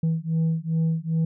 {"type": "beating tone pair", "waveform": "sine", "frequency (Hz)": [161.1, 163.6], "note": ["E3", "E3"], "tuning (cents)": [-39, -13], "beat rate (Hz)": 2.5, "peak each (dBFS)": -22, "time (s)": [0.03, 1.25], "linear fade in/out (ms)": 5, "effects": ["tanh soft clip ceiling -18 dBFS"]}